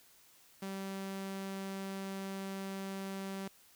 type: tone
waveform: sawtooth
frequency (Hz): 193.9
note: G3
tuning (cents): -19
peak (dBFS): -35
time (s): 0.62-3.48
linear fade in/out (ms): 5
effects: white hiss -63 dBFS RMS until 3.75 s